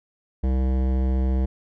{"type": "tone with hard clipping", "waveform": "sine", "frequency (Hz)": 64.8, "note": "C2", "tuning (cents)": -16, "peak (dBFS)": -21, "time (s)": [0.43, 1.46], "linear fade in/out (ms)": 10, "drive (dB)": 16, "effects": []}